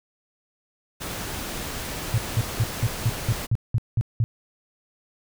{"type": "noise", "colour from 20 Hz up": "pink", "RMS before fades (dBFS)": -32, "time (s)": [1, 3.47], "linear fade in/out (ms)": 20}
{"type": "tone bursts", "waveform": "sine", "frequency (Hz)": 114.3, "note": "A#2", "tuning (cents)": -34, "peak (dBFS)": -17, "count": 10, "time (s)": [2.14, 4.24], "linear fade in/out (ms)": 0, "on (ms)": 39, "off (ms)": 190}
{"effects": []}